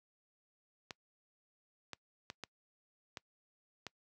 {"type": "clicks", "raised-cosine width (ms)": 0.2, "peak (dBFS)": -25, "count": 6, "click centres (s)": [0.908, 1.933, 2.301, 2.437, 3.172, 3.867], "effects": ["noise-tail reverb RT60 0.1 s tail -25 dB re dry", "high-pass 80 Hz 12 dB/octave"]}